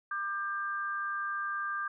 sine tone pair together, 1193.8 / 1588 Hz, D6 / G6, +28 / +22 cents, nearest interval perfect fourth, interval 494 cents, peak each -34 / -35 dBFS, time 0.11-1.88 s, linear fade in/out 5 ms, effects none

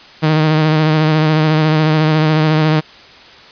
sawtooth tone with vibrato, 155.56 Hz, D#3, in tune, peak -6 dBFS, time 0.22-2.81 s, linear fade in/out 20 ms, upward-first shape sine, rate 14 Hz, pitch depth 30 cents each way, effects white hiss -39 dBFS RMS until 3.51 s + resampled to 11025 Hz

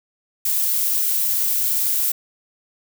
violet noise, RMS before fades -20 dBFS, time 0.45-2.12 s, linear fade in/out 5 ms, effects none

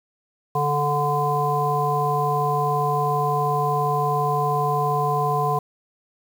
harmonic tone, 146.2 Hz, D3, 7 cents flat, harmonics 1 / 3 / 5 / 7, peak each -25 / -26 / -24 / -23 dBFS, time 0.55-5.59 s, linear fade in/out 5 ms, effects 7-bit

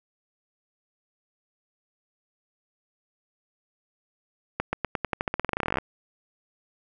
accelerating click train, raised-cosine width 0.5 ms, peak -10 dBFS, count 24, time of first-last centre 4.6-5.785 s, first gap 130 ms, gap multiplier 0.9, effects none

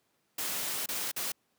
white noise with dropouts, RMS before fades -34 dBFS, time 0.38-1.32 s, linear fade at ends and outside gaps 5 ms, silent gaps 0.861-0.887 / 1.116-1.162 s, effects pink hiss -74 dBFS RMS until 1.58 s + high-pass 150 Hz 12 dB/octave

